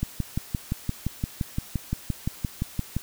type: click train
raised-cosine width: 5 ms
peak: -13 dBFS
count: 18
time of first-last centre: 0.03-2.966 s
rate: 5.79 Hz
effects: white hiss -45 dBFS RMS until 3.02 s